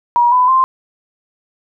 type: tone with pitch steps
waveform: sine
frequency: 957 / 1000.5 / 1046 Hz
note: A#5 / B5 / C6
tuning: +45 / +22 / -1 cents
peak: -8 dBFS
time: 0.16-0.64 s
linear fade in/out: 0 ms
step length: 160 ms
effects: none